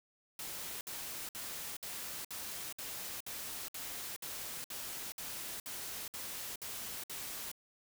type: noise bursts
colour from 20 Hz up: white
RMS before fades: -43 dBFS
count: 15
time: 0.39-7.516 s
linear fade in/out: 2 ms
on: 420 ms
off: 59 ms
effects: none